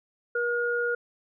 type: tone pair together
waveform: sine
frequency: 477.5 / 1431 Hz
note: A#4 / F6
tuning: +42 / +42 cents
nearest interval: octave + perfect fifth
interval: 1900 cents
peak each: -27 dBFS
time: 0.35-0.95 s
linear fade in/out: 5 ms
effects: none